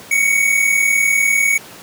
square tone pair together, 2200 / 2240 Hz, C#7 / C#7, -14 / +18 cents, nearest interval unison, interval 32 cents, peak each -19 / -14 dBFS, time 0.11-1.58 s, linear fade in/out 5 ms, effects pink hiss -37 dBFS RMS until 1.82 s + high-pass 150 Hz 12 dB/octave

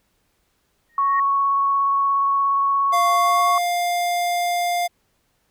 sine tone with exponential growth, 1864.7 Hz, A#6, in tune, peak -22 dBFS, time 0.89-1.2 s, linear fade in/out 5 ms, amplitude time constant 66 ms
sine tone with vibrato, 1108.7 Hz, C#6, in tune, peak -16 dBFS, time 0.98-3.58 s, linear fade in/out 2 ms, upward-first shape triangle, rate 17 Hz, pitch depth 9 cents each way
square tone with pitch glide, 696 to 702.1 Hz, F5 to F5, -6 to +9 cents, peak -20 dBFS, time 2.92-4.88 s, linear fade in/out 20 ms, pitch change +15 cents, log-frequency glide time 3.15-3.41 s
effects pink hiss -67 dBFS RMS until 5.5 s

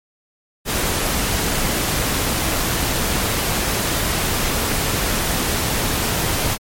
pink noise, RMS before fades -20 dBFS, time 0.65-6.58 s, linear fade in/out 50 ms, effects MP3 64 kbps

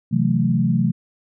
sine chord, F# half-diminished seventh, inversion second, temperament equal, 130.81 / 164.81 / 185 / 220 Hz, C3 / E3 / F#3 / A3, 0 / 0 / 0 / 0 cents, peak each -21 dBFS, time 0.11-0.92 s, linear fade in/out 20 ms, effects none

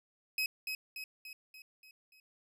30% pulse tone with echo, 2549 Hz, D#7, 41 cents sharp, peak -28 dBFS, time 0.38-0.46 s, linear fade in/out 2 ms, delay 290 ms, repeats 6, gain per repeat -5 dB, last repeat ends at 2.2 s, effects none

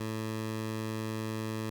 15% pulse tone, 110 Hz, A2, in tune, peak -27 dBFS, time 0-1.7 s, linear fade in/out 5 ms, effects none

